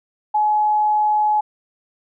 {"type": "tone", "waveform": "sine", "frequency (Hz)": 847, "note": "G#5", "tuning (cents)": 34, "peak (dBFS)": -14, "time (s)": [0.34, 1.41], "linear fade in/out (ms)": 10, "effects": []}